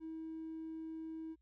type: tone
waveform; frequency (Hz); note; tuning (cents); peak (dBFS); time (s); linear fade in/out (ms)
triangle; 320.9; E4; -46; -39; 0-1.36; 50
effects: tanh soft clip ceiling -39 dBFS + added 60 Hz sine -70 dBFS peak until 1.41 s